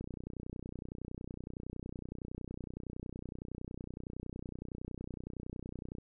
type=click train; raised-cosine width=3 ms; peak=-29 dBFS; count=185; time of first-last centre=0.01-5.984 s; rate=30.8 Hz; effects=none